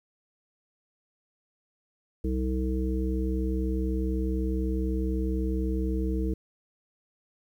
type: harmonic tone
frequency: 64 Hz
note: C2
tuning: 38 cents flat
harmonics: 1 / 3 / 5 / 7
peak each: -27 / -33 / -32 / -36 dBFS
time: 2.24-6.34 s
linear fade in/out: 5 ms
effects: 10-bit